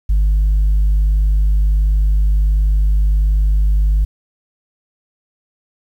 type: tone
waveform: sine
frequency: 50.7 Hz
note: G#1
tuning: 41 cents flat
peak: -8 dBFS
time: 0.09-4.05 s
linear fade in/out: 10 ms
effects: tanh soft clip ceiling -9 dBFS + 8-bit